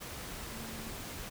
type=tone in noise; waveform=sine; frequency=224.8 Hz; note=A3; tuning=37 cents sharp; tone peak=-47 dBFS; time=0.51-0.92 s; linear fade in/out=20 ms; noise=pink; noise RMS=-43 dBFS; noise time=0-1.3 s; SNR=-7 dB; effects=none

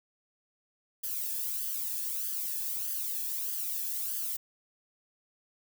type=noise with flanger; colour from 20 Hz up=violet; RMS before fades=-34 dBFS; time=1.03-4.37 s; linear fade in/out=10 ms; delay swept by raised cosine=0.63 to 1.19 ms; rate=1.6 Hz; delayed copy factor=+0.7; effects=none

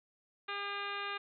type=harmonic tone; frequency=403.3 Hz; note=G4; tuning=49 cents sharp; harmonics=1 / 2 / 3 / 4 / 5 / 6 / 7 / 8 / 9 / 10; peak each=-47 / -47 / -41 / -43 / -48 / -45 / -47 / -56 / -48 / -55 dBFS; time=0.48-1.18 s; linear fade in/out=10 ms; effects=none

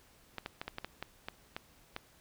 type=clicks; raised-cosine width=0.3 ms; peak=-22 dBFS; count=10; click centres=0.383 / 0.461 / 0.615 / 0.68 / 0.784 / 0.846 / 1.026 / 1.285 / 1.565 / 1.964 s; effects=pink hiss -63 dBFS RMS until 2.2 s

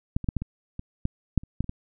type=clicks; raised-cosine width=5 ms; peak=-11 / -21 / -11 / -13 / -19 / -21 / -12 / -7 / -30 / -11 / -27 / -18 dBFS; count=12; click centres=0.165 / 0.243 / 0.288 / 0.367 / 0.42 / 0.794 / 1.054 / 1.377 / 1.435 / 1.606 / 1.643 / 1.694 s; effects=none

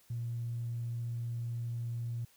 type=tone with tanh clipping; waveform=triangle; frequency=117.9 Hz; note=A#2; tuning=20 cents sharp; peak=-34 dBFS; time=0.1-2.25 s; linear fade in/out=5 ms; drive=4 dB; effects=white hiss -65 dBFS RMS until 2.36 s

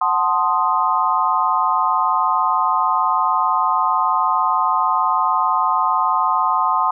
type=chord; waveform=sine; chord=F# diminished seventh; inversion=none; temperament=equal; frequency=740 / 880 / 1046.5 / 1244.5 Hz; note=F#5 / A5 / C6 / Eb6; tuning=0 / 0 / 0 / 0 cents; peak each=-23 / -21 / -18 / -20 dBFS; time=0.01-6.91 s; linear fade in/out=5 ms; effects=none

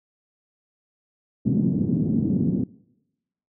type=band-pass noise; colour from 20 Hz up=pink; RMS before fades=-22 dBFS; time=1.45-2.64 s; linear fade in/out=5 ms; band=150 to 260 Hz; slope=24 dB/octave; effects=noise-tail reverb RT60 0.9 s tail -22 dB re dry

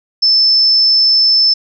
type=tone; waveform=sine; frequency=5274 Hz; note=E8; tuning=in tune; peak=-7 dBFS; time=0.22-1.54 s; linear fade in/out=10 ms; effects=none

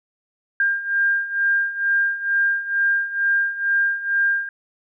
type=beating tone pair; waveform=sine; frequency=1600 / 1602.2 Hz; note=G6 / G6; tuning=+35 / +37 cents; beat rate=2.2 Hz; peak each=-23 / -19 dBFS; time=0.6-4.49 s; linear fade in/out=2 ms; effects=none

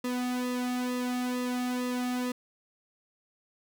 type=tone with flanger; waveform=sawtooth; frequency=248.8 Hz; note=B3; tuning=13 cents sharp; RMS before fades=-31 dBFS; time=0.04-2.32 s; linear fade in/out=5 ms; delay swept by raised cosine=1.3 to 1.97 ms; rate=2.2 Hz; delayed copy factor=-0.75; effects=none

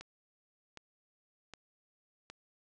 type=click train; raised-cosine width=0.2 ms; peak=-29 dBFS; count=4; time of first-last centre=0.01-2.3 s; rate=1.31 Hz; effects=resampled to 22050 Hz

